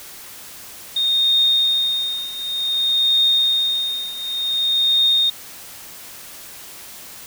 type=tone with tremolo; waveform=sine; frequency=3686 Hz; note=A#7; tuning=20 cents flat; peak=-12 dBFS; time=0.96-5.3 s; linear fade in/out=5 ms; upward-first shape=triangle; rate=0.55 Hz; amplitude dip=85%; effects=white hiss -38 dBFS RMS until 7.26 s